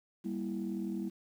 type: chord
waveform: sine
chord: E diminished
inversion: first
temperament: just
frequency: 197.78 / 237.3 / 329.6 Hz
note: G3 / Bb3 / E4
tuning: +16 / +31 / 0 cents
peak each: -36 / -39 / -38 dBFS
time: 0.24-1.1 s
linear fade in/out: 20 ms
effects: tanh soft clip ceiling -27 dBFS + 10-bit